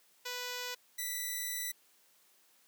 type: tone pair in turn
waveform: 5% pulse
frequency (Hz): 493.9 / 1975.6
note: B4 / B6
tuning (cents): 0 / 0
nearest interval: 2 octaves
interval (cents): 2400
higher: second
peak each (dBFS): -26 / -25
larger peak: second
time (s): 0.25-0.75 / 0.98-1.72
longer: second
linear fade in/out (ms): 10
effects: white hiss -67 dBFS RMS until 2.67 s + high-pass 200 Hz 12 dB/octave